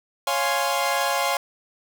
sawtooth chord, Db major seventh, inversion none, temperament equal, 554.4 / 698.5 / 830.6 / 1046.5 Hz, Db5 / F5 / Ab5 / C6, 0 / 0 / 0 / 0 cents, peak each -23 dBFS, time 0.27-1.37 s, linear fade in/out 2 ms, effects none

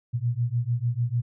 sine beating tone pair, 116.54 / 123.24 Hz, A#2 / B2, 0 / -3 cents, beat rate 6.7 Hz, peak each -26 dBFS, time 0.13-1.22 s, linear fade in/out 20 ms, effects none

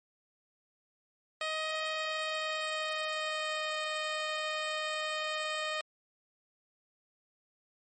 10% pulse tone with pitch glide, 627 to 618 Hz, D#5 to D#5, +13 to -12 cents, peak -24 dBFS, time 1.41-5.81 s, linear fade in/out 2 ms, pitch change -25 cents, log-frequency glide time 1.95-3.78 s, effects MP3 32 kbps

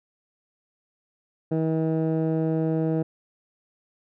15% pulse tone with low-pass filter, 160 Hz, D#3, 49 cents sharp, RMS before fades -24 dBFS, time 1.51-3.03 s, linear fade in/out 10 ms, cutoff 540 Hz, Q 0.8, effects none

